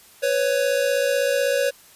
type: tone pair together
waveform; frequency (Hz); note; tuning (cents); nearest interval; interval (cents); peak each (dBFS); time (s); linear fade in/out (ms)
square; 498.4 / 554.4; B4 / C#5; +16 / 0; major second; 184; -24 / -21; 0.22-1.71; 20
effects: white hiss -50 dBFS RMS until 1.95 s + resampled to 32000 Hz